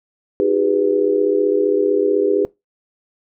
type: chord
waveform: sine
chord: G# minor seventh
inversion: second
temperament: equal with one note detuned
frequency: 311.1 / 370 / 405.6 / 493.9 Hz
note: D#4 / F#4 / G#4 / B4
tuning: 0 / 0 / -41 / 0 cents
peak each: -22 / -22 / -16 / -20 dBFS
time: 0.4-2.45 s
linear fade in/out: 0 ms
effects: noise-tail reverb RT60 0.2 s tail -23 dB re dry